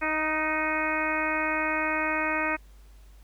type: harmonic tone with a mistuned harmonic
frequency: 311.9 Hz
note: D#4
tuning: 4 cents sharp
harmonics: 1 / 2 / 3 / 4 / 5 / 6 / 7 / 8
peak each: -33 / -33 / -33 / -33 / -33 / -33 / -33 / -33 dBFS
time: 0.01-2.57 s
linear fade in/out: 20 ms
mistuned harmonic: 5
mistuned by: -26 cents
effects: added 50 Hz sine -48 dBFS peak until 3.23 s + pink hiss -62 dBFS RMS until 3.23 s